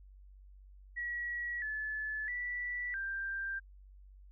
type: tone with pitch steps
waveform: sine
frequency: 1922 / 1728 / 1961 / 1582 Hz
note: B6 / A6 / B6 / G6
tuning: -48 / -32 / -13 / +15 cents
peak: -35 dBFS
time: 0.96-3.6 s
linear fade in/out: 20 ms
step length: 660 ms
effects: added 48 Hz sine -53 dBFS peak until 4.31 s